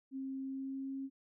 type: tone with pitch glide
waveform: sine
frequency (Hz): 267.3 to 269.8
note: C4 to C#4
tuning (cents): +37 to -47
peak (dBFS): -38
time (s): 0.11-1.1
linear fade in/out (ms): 50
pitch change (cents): +16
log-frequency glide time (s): 0.42-0.9
effects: none